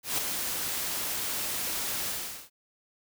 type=noise with ADSR envelope; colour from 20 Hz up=white; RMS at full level=-27 dBFS; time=0.03-2.5 s; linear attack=150 ms; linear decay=8 ms; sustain=-5 dB; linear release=430 ms; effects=none